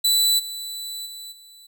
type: tone with level steps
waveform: sawtooth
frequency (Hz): 3976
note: B7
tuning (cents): +11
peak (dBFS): -13 / -27 / -32 / -42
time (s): 0.04-1.67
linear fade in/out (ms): 10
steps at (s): 0.38 / 1.05 / 1.31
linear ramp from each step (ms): 20
effects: none